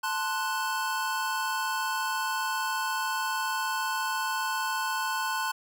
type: chord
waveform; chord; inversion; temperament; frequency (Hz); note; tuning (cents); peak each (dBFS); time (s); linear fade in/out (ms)
square; F# diminished; first; equal; 880 / 1046.5 / 1480; A5 / C6 / F#6; 0 / 0 / 0; -33; 0.03-5.52; 10
effects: none